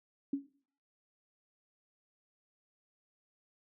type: tone with exponential decay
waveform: sine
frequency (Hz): 278.4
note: C#4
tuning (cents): +8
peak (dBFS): -27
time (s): 0.33-0.47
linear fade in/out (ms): 5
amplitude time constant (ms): 30
effects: noise-tail reverb RT60 0.5 s tail -19 dB re dry